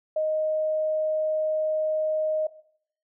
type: tone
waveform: sine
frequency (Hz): 622.3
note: D#5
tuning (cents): 0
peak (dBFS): -22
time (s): 0.16-2.47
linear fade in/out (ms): 5
effects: noise-tail reverb RT60 0.6 s tail -17 dB re dry